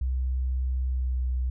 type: tone with pitch glide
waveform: sine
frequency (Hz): 64 to 62.97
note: C2 to B1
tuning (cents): -38 to +34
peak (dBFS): -24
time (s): 0.01-1.5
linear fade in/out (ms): 5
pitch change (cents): -28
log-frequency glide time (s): 0.87-1.2
effects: none